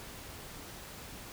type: silence
effects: pink hiss -47 dBFS RMS until 1.32 s